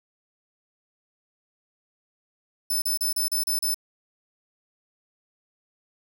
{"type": "tone bursts", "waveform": "5% pulse", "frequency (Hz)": 5274, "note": "E8", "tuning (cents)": 0, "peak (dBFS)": -17, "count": 7, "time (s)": [2.7, 3.744], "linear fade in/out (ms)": 5, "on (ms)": 120, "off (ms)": 34, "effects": []}